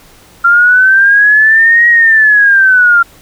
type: linear two-way sweep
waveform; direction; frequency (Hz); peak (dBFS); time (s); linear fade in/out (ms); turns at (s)
sine; up then down; 1377 to 1900 to 1377; -3; 0.44-3.03; 10; 1.88
effects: pink hiss -41 dBFS RMS until 3.21 s